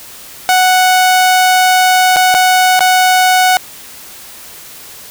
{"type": "tone with dropouts", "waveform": "sawtooth", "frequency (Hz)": 740, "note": "F#5", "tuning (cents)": 0, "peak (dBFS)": -3, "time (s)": [0.49, 3.57], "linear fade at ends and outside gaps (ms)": 0, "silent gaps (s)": [[2.161, 2.167], [2.342, 2.348], [2.793, 2.806]], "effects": ["white hiss -33 dBFS RMS until 5.1 s"]}